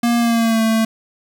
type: tone with pitch glide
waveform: square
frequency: 236.4 to 223.1 Hz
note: A#3 to A3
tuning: +24 to +24 cents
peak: -14 dBFS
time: 0.03-0.85 s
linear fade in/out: 5 ms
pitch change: -100 cents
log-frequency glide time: 0.18-0.61 s
effects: 9-bit